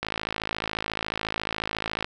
click train, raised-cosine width 0.3 ms, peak -11 dBFS, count 110, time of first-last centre 0.03-2.045 s, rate 54.1 Hz, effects none

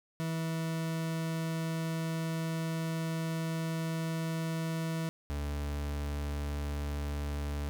40% pulse tone pair in turn, 162.7 / 72.47 Hz, E3 / D2, -22 / -22 cents, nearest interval octave + major second, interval 1400 cents, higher first, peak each -31 / -32 dBFS, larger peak first, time 0.2-5.09 / 5.3-7.69 s, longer first, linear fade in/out 0 ms, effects none

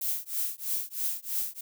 violet noise with tremolo, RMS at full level -28 dBFS, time 0.01-1.61 s, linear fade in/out 5 ms, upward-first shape triangle, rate 3.1 Hz, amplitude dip 100%, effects none

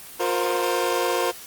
25% pulse chord, F suspended fourth, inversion none, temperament equal with one note detuned, 356.2 / 466.2 / 523.3 Hz, F4 / Bb4 / C5, +34 / 0 / 0 cents, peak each -22 dBFS, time 0.19-1.32 s, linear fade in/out 20 ms, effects white hiss -41 dBFS RMS until 1.46 s + Opus 24 kbps

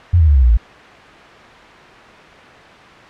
sine tone with pitch steps, 87.31 / 79.6 / 72.58 / 66.17 / 60.33 / 55 Hz, F2 / D#2 / D2 / C2 / B1 / A1, 0 / +40 / -20 / +20 / -40 / 0 cents, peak -7 dBFS, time 0.13-0.574 s, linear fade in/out 10 ms, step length 74 ms, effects white hiss -38 dBFS RMS until 3.09 s + low-pass 2000 Hz 12 dB/octave

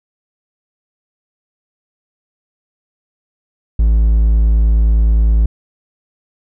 triangle tone, 54.8 Hz, A1, 6 cents flat, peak -6 dBFS, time 3.79-5.46 s, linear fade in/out 5 ms, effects none

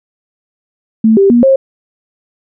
sine tone with pitch steps, 221.4 / 393.3 / 239 / 536 Hz, A3 / G4 / A#3 / C5, +11 / +6 / +43 / +42 cents, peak -4 dBFS, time 1.04-1.56 s, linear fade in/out 5 ms, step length 130 ms, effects none

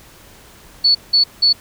sine tone bursts, 4435 Hz, C#8, in tune, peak -9 dBFS, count 3, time 0.84-1.53 s, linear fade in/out 10 ms, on 110 ms, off 180 ms, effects pink hiss -44 dBFS RMS until 1.6 s

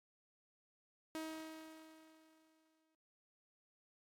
sawtooth tone with exponential decay, 317.3 Hz, D#4, 34 cents sharp, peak -38 dBFS, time 1.15-2.95 s, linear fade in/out 0 ms, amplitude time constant 390 ms, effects AAC 64 kbps

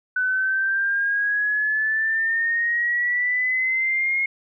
sine exponential sweep, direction up, 1497 to 2159 Hz, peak -19 dBFS, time 0.16-4.26 s, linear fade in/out 5 ms, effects none

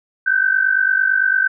sine tone pair together, 1516.1 / 1565 Hz, F#6 / G6, +42 / -3 cents, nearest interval minor second, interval 55 cents, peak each -16 dBFS, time 0.26-1.48 s, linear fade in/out 10 ms, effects none

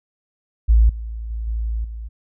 sine tone with level steps, 55.8 Hz, A1, 25 cents sharp, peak -9 / -26 / -23 / -20 / -28 dBFS, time 0.68-2.09 s, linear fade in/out 20 ms, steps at 0.89 / 1.3 / 1.47 / 1.84 s, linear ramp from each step 5 ms, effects none

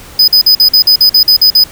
square tone bursts, 5000 Hz, D#8, 8 cents sharp, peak -3 dBFS, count 11, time 0.19-1.639 s, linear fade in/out 5 ms, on 89 ms, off 47 ms, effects pink hiss -33 dBFS RMS until 1.71 s

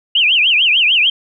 sine tone with vibrato, 2781 Hz, F7, 8 cents flat, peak -9 dBFS, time 0.15-1.1 s, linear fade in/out 5 ms, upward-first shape triangle, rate 6.7 Hz, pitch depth 290 cents each way, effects none

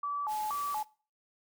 sine tone with vibrato, 992 Hz, B5, 7 cents sharp, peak -31 dBFS, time 0.03-0.83 s, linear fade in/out 5 ms, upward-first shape square, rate 2.1 Hz, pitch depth 260 cents each way
white noise, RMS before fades -46 dBFS, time 0.27-0.85 s, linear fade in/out 50 ms
effects noise-tail reverb RT60 0.4 s tail -22 dB re dry

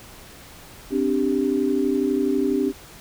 sine chord, C suspended second, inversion none, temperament equal, 261.6 / 293.7 / 392 Hz, C4 / D4 / G4, 0 / 0 / 0 cents, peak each -23 dBFS, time 0.9-2.73 s, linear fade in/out 50 ms, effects pink hiss -44 dBFS RMS until 3 s

